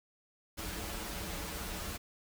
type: noise with comb filter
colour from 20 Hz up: pink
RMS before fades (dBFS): -40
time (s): 0.57-1.98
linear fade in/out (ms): 20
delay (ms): 7.8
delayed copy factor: -0.8
effects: none